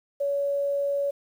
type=tone; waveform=sine; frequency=564 Hz; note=C#5; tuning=30 cents sharp; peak=-23 dBFS; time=0.2-1.11 s; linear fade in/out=10 ms; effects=9-bit